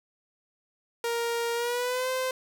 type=tone with pitch glide; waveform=sawtooth; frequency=468 to 516.3 Hz; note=A#4 to C5; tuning=+7 to -23 cents; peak=-23 dBFS; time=1.04-2.31 s; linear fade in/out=2 ms; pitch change=+170 cents; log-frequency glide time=1.54-2.09 s; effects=none